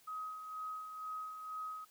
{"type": "tone with tremolo", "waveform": "sine", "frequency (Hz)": 1264, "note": "D#6", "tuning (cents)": 27, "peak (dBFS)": -39, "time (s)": [0.07, 1.85], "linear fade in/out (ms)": 10, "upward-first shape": "sine", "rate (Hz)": 2.1, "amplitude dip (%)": 50, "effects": ["white hiss -66 dBFS RMS until 1.9 s"]}